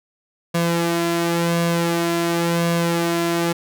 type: tone with flanger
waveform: sawtooth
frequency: 169.5 Hz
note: E3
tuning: 49 cents sharp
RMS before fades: -20 dBFS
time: 0.54-3.53 s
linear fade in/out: 10 ms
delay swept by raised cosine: 1.8 to 2.9 ms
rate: 0.93 Hz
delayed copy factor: +0.6
effects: none